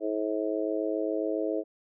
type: harmonic tone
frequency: 107.3 Hz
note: A2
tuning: 43 cents flat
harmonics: 3 / 4 / 5 / 6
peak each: -31 / -32 / -33 / -34 dBFS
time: 0-1.64 s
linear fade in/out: 50 ms
effects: none